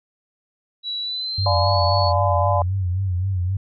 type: tone with pitch glide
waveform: sine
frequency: 3920 to 4400 Hz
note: B7 to C#8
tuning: -14 to -14 cents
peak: -24 dBFS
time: 0.83-2.13 s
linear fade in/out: 50 ms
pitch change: +200 cents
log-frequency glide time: 1.01-1.79 s
type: tone with vibrato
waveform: sine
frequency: 93 Hz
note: F#2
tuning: 9 cents sharp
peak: -19 dBFS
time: 1.38-3.57 s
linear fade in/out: 5 ms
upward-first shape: sine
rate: 3.8 Hz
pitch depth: 87 cents each way
type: chord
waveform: sine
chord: D diminished seventh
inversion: none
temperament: just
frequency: 587.3 / 704.8 / 845.8 / 1014.9 Hz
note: D5 / F5 / Ab5 / Cb6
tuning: 0 / +16 / +31 / +47 cents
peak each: -22 / -23 / -24 / -23 dBFS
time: 1.46-2.62 s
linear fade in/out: 2 ms
effects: none